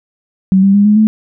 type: tone with pitch steps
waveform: sine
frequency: 190 / 196.36 / 202.9 / 209.7 / 216.7 Hz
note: F#3 / G3 / G#3 / G#3 / A3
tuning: +46 / +3 / -40 / +17 / -26 cents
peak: -5 dBFS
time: 0.52-1.07 s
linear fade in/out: 0 ms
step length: 110 ms
effects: none